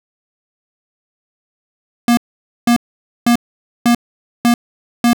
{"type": "tone bursts", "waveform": "square", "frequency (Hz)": 237.8, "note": "A#3", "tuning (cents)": 35, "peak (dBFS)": -9, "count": 6, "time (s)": [2.08, 5.132], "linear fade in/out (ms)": 2, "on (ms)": 92, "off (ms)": 500, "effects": []}